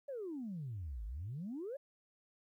sine exponential two-way sweep, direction down then up, 586 to 49.55 to 586 Hz, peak -39 dBFS, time 0.08-1.77 s, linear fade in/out 10 ms, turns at 1.05 s, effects tanh soft clip ceiling -36 dBFS + 13-bit

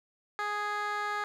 15% pulse tone with band-pass filter, 415.3 Hz, G#4, in tune, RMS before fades -33 dBFS, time 0.39-1.24 s, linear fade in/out 0 ms, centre 1500 Hz, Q 1.1, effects none

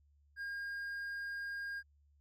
sine tone with hard clipping, 1618 Hz, G#6, 46 cents flat, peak -40 dBFS, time 0.36-1.83 s, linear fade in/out 50 ms, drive 3 dB, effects added 72 Hz sine -66 dBFS peak until 2.2 s

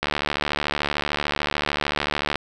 click train, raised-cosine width 0.3 ms, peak -6 dBFS, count 172, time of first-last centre 0.03-2.357 s, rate 73.5 Hz, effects none

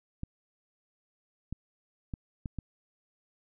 clicks, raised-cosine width 5 ms, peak -23 dBFS, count 5, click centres 0.234 / 1.526 / 2.138 / 2.458 / 2.587 s, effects none

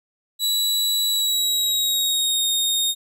sawtooth tone with pitch glide, 3924 to 3704 Hz, B7 to A#7, -12 to -12 cents, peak -16 dBFS, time 0.39-2.95 s, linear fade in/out 50 ms, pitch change -100 cents, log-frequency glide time 1.09-2.45 s, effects none

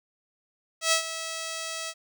5% pulse tone with ADSR envelope, 650 Hz, E5, 24 cents flat, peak -8 dBFS, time 0.81-1.94 s, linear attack 110 ms, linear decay 100 ms, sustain -13 dB, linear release 51 ms, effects none

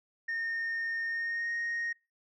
sine tone with pitch glide, 1832 to 1864 Hz, A#6 to A#6, -31 to -1 cents, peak -29 dBFS, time 0.28-1.93 s, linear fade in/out 10 ms, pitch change +30 cents, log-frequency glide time 1.06-1.52 s, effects noise-tail reverb RT60 0.3 s tail -25 dB re dry + tanh soft clip ceiling -29 dBFS

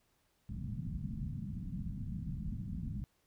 white low-pass noise, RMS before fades -40 dBFS, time 0.49-3.04 s, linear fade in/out 0 ms, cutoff 220 Hz, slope 48 dB/octave, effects pink hiss -75 dBFS RMS until 3.26 s

